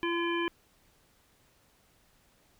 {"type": "harmonic tone", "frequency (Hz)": 340.9, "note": "F4", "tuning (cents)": -42, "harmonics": [1, 3, 5, 7, 9], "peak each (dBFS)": [-30, -35, -37, -38, -40], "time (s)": [0.03, 0.48], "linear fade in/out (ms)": 0, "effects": ["pink hiss -66 dBFS RMS until 2.59 s"]}